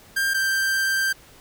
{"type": "tone pair in turn", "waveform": "45% pulse", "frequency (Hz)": [1592, 1572.8], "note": ["G6", "G6"], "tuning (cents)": [26, 5], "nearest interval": "unison", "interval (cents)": 21, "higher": "first", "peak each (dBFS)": -20, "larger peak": "neither", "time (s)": [[0.16, 0.34], [0.34, 1.13]], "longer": "second", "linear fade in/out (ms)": 10, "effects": ["pink hiss -50 dBFS RMS until 1.4 s"]}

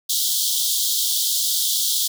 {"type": "high-pass noise", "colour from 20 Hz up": "pink", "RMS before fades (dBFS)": -21, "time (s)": [0.09, 2.08], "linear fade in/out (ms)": 10, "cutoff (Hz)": 3200, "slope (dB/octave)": 96, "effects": []}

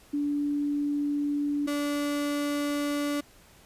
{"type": "tone pair in turn", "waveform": ["sine", "35% pulse"], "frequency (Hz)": [289.8, 289.8], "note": ["D4", "D4"], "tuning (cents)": [-23, -23], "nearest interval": "unison", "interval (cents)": 0, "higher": "neither", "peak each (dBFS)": -25, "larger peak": "neither", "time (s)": [[0.13, 1.67], [1.67, 3.21]], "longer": "neither", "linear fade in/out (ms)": 10, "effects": ["pink hiss -56 dBFS RMS until 3.65 s", "resampled to 32000 Hz"]}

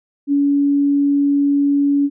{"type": "tone", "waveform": "sine", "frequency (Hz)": 283.5, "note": "C#4", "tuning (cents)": 39, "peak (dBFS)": -12, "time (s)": [0.27, 2.1], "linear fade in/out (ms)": 50, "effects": []}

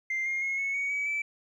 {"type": "tone with pitch steps", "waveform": "sine", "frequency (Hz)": [2093, 2128, 2164, 2201, 2238, 2276, 2314], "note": ["C7", "C7", "C#7", "C#7", "C#7", "C#7", "D7"], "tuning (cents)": [0, 29, -42, -13, 16, 45, -26], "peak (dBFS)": -26, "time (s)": [0.1, 1.22], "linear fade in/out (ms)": 5, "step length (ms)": 160, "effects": ["tanh soft clip ceiling -25 dBFS", "11-bit"]}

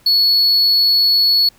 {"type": "tone", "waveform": "triangle", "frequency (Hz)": 4394, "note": "C#8", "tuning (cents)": -16, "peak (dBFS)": -9, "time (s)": [0.06, 1.49], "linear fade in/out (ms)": 5, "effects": ["pink hiss -51 dBFS RMS until 1.58 s"]}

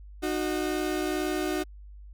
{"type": "tone pair together", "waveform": "35% pulse", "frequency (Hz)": [305.8, 367.9], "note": ["D#4", "F#4"], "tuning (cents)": [-30, -10], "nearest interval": "minor third", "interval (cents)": 320, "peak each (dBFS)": -28, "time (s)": [0.22, 1.64], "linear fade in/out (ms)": 20, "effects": ["added 50 Hz sine -43 dBFS peak until 2.13 s"]}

